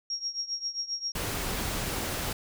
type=tone with tremolo; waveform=sine; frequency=5588 Hz; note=F8; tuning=in tune; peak=-27 dBFS; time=0.1-1.12 s; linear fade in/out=2 ms; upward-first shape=triangle; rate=7.5 Hz; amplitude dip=90%
type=noise; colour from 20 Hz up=pink; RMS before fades=-32 dBFS; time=1.15-2.33 s; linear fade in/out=5 ms
effects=none